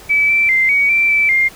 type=tone with pitch steps; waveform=sine; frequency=2300 / 2335 / 2085 / 2253 / 2344 / 2321 / 2113 Hz; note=D7 / D7 / C7 / C#7 / D7 / D7 / C7; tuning=-37 / -11 / -7 / +28 / -4 / -21 / +16 cents; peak=-10 dBFS; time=0.09-1.49 s; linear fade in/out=20 ms; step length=200 ms; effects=pink hiss -39 dBFS RMS until 1.55 s